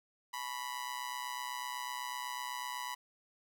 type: tone with amplitude modulation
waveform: sawtooth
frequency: 986 Hz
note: B5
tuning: 3 cents flat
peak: -31 dBFS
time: 0.33-2.95 s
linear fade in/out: 10 ms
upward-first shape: sine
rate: 128 Hz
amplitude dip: 80%
effects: none